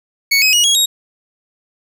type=tone with pitch steps; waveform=25% pulse; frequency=2221 / 2537 / 2897 / 3309 / 3779 Hz; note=C#7 / D#7 / F#7 / G#7 / A#7; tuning=+3 / +33 / -37 / -7 / +23 cents; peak=-6 dBFS; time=0.31-0.86 s; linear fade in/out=10 ms; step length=110 ms; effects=none